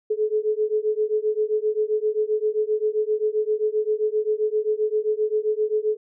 sine beating tone pair, 425 / 432.6 Hz, G#4 / A4, +40 / -29 cents, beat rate 7.6 Hz, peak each -23 dBFS, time 0.1-5.97 s, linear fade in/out 10 ms, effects none

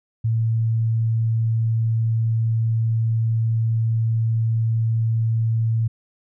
sine tone, 113.1 Hz, A2, 48 cents sharp, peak -17 dBFS, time 0.24-5.88 s, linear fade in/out 10 ms, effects none

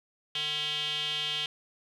square tone with band-pass filter, 150.7 Hz, D3, 45 cents sharp, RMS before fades -32 dBFS, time 0.35-1.46 s, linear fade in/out 2 ms, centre 3200 Hz, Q 7.7, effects none

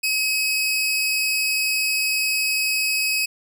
sawtooth tone pair together, 2553 / 4707 Hz, D#7 / D8, +44 / +3 cents, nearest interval major seventh, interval 1059 cents, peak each -17 / -25 dBFS, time 0.03-3.26 s, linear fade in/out 10 ms, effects none

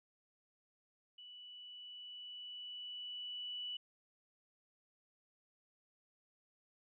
sine tone with level ramp, 2960 Hz, F#7, in tune, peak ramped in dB -52 to -40 dBFS, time 1.18-3.77 s, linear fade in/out 5 ms, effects none

